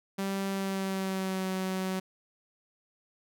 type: tone with pitch glide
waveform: sawtooth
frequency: 195.1 to 188.02 Hz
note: G3 to F#3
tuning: -8 to +28 cents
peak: -26 dBFS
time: 0.18-2 s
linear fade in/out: 10 ms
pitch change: -64 cents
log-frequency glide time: 0.49-1.49 s
effects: none